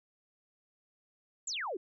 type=exponential sweep; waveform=sine; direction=down; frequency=7940 to 328.3 Hz; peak=-34 dBFS; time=1.47-1.77 s; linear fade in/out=5 ms; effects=none